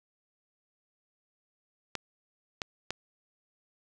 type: clicks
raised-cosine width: 0.2 ms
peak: -15 dBFS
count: 3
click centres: 1.953 / 2.618 / 2.906 s
effects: none